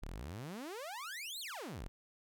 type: exponential two-way sweep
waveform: sawtooth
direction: up then down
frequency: 30.87 to 4435 to 30.87 Hz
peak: -39 dBFS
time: 0.02-1.88 s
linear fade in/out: 0 ms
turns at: 1.4 s
effects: none